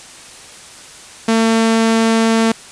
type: tone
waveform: sawtooth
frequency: 225.5 Hz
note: A3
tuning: 43 cents sharp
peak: -7 dBFS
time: 1.28-2.52 s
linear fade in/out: 5 ms
effects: white hiss -37 dBFS RMS until 2.71 s + resampled to 22050 Hz